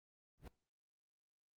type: noise with exponential growth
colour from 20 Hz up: brown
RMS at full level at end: -41 dBFS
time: 0.38-0.48 s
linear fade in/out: 5 ms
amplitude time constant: 21 ms
effects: noise-tail reverb RT60 0.4 s tail -20 dB re dry + Opus 32 kbps